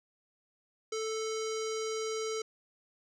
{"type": "tone with low-pass filter", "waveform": "square", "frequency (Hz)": 440, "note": "A4", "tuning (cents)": 0, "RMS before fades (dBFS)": -35, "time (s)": [0.92, 2.42], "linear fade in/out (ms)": 5, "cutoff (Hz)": 6300, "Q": 3.4, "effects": []}